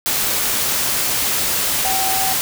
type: tone in noise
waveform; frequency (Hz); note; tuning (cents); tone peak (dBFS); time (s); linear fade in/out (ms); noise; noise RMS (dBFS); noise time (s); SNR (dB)
sine; 766; G5; -40; -21; 1.85-2.33; 0; white; -19; 0.06-2.41; -5
effects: none